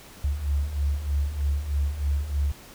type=beating tone pair; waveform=sine; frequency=69.3 / 72.5 Hz; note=C#2 / D2; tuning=0 / -22 cents; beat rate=3.2 Hz; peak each=-29 / -24 dBFS; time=0.24-2.52 s; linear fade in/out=5 ms; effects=pink hiss -47 dBFS RMS until 2.74 s